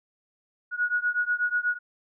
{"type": "beating tone pair", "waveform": "sine", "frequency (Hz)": [1452, 1460.2], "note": ["F#6", "F#6"], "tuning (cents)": [-33, -23], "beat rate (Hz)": 8.2, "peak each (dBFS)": [-26, -27], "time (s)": [0.71, 1.79], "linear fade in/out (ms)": 50, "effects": []}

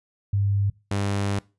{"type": "tone pair in turn", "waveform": ["sine", "sawtooth"], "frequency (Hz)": [100, 100], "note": ["G2", "G2"], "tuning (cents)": [35, 35], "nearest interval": "unison", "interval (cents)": 0, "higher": "neither", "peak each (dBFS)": -19, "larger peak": "neither", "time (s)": [[0.33, 0.7], [0.91, 1.39]], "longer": "second", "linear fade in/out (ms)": 5, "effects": ["noise-tail reverb RT60 0.3 s tail -22 dB re dry", "resampled to 24000 Hz"]}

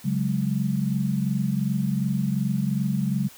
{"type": "chord", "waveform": "sine", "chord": "C# suspended fourth", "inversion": "none", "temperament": "equal", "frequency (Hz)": [138.59, 185, 207.7], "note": ["C#3", "F#3", "G#3"], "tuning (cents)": [0, 0, 0], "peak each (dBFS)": -26, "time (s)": [0.04, 3.29], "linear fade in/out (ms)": 20, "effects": ["white hiss -48 dBFS RMS until 3.37 s"]}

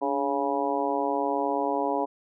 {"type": "harmonic tone with a mistuned harmonic", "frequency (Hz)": 139.1, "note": "C#3", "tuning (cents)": 6, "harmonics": [2, 3, 4, 5, 6, 7], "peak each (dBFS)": [-31, -31, -31, -31, -31, -31], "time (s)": [0.01, 2.06], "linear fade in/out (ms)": 20, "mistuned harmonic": 2, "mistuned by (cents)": 63, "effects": []}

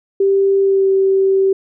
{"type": "tone with pitch glide", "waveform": "sine", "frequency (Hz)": [392, 386.2], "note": ["G4", "G4"], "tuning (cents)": [0, -26], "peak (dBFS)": -10, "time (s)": [0.2, 1.53], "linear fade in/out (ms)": 5, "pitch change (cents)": -26, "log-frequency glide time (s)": [0.61, 0.89], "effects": []}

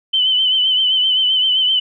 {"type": "tone with vibrato", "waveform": "sine", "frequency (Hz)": 3045, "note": "F#7", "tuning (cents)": 49, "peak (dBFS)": -12, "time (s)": [0.13, 1.8], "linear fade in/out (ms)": 10, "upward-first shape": "triangle", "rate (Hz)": 7.7, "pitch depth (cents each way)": 56, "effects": []}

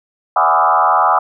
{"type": "tone with frequency modulation", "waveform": "sine", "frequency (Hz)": 1003, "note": "B5", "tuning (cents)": 26, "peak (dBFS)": -9, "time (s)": [0.36, 1.19], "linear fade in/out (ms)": 5, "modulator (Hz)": 80.4, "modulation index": 4, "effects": []}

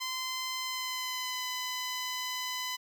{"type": "tone with pitch glide", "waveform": "10% pulse", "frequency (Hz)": [1032, 1007.3], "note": ["C6", "B5"], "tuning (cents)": [-24, 34], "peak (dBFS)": -25, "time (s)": [0, 2.77], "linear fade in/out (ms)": 20, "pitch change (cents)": -42, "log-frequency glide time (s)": [0.57, 1.46], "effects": []}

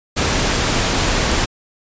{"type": "noise", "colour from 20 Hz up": "pink", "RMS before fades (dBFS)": -17, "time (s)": [0.16, 1.46], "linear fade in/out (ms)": 20, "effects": ["resampled to 16000 Hz"]}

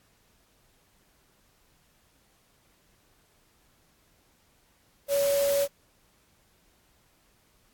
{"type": "tone in noise", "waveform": "sine", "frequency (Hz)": 564, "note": "C#5", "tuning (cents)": 30, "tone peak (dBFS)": -22, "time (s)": [5.08, 5.68], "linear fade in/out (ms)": 50, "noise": "white", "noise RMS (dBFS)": -34, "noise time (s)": [5.08, 5.68], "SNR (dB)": 9, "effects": ["pink hiss -65 dBFS RMS until 7.73 s", "AAC 64 kbps"]}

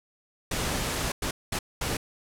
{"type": "noise bursts at uneven times", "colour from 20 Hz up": "pink", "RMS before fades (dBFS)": -29, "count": 4, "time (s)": [[0.51, 1.12], [1.22, 1.31], [1.52, 1.59], [1.81, 1.97]], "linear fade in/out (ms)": 5, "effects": ["low-pass 12000 Hz 12 dB/octave"]}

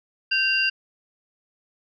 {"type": "tone cluster", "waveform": "sine", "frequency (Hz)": [1554, 2774, 4792], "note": ["G6", "F7", "D8"], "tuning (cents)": [-16, -12, 34], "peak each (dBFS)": [-25, -21, -26], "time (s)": [0.31, 0.7], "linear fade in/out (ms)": 10, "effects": []}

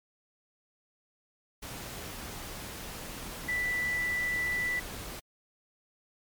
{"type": "tone in noise", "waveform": "sine", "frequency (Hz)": 1975.5, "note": "B6", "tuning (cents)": 0, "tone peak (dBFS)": -28, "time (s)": [3.48, 4.8], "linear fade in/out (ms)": 10, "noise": "pink", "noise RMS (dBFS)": -41, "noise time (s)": [1.62, 5.2], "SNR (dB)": 10, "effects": ["MP3 96 kbps"]}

